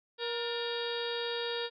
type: harmonic tone with a mistuned harmonic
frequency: 471.7 Hz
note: A#4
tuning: 20 cents sharp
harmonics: 1 / 2 / 3 / 4 / 5 / 6 / 7 / 8 / 9 / 10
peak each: -35 / -43 / -44 / -43 / -49 / -46 / -43 / -40 / -52 / -46 dBFS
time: 0.18-1.7 s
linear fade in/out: 50 ms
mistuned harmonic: 4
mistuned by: -89 cents
effects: none